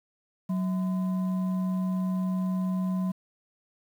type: tone with frequency modulation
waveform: sine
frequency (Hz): 185.8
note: F#3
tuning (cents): +7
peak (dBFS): -25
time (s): 0.49-3.12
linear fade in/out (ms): 10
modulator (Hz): 835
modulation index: 0.25
effects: 9-bit